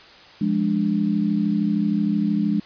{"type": "chord", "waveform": "sine", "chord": "D diminished", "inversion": "first", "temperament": "equal", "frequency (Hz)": [174.61, 207.7, 293.7], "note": ["F3", "Ab3", "D4"], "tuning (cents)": [0, 0, 0], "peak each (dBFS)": [-25, -20, -25], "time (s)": [0.41, 2.6], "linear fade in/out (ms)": 5, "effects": ["white hiss -46 dBFS RMS until 2.65 s", "resampled to 11025 Hz"]}